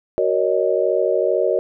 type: chord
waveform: sine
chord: D# minor seventh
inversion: first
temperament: just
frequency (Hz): 373.4 / 466.7 / 560 / 622.3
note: F#4 / A#4 / C#5 / D#5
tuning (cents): +16 / +2 / +18 / 0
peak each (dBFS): -21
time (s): 0.18-1.59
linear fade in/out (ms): 0
effects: none